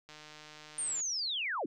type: click train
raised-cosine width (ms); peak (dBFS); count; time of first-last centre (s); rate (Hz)
0.2; -33; 140; 0.09-1.004; 152
type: linear sweep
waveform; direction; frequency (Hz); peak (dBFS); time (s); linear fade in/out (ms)
sine; down; 9100 to 217.8; -32; 0.78-1.66; 5
effects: none